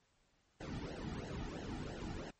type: noise with flanger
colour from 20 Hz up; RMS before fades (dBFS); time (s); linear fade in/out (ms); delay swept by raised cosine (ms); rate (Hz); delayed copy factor
brown; -44; 0.6-2.31; 10; 0.83 to 1.93; 3; -0.95
effects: pink hiss -75 dBFS RMS until 2.39 s + MP3 32 kbps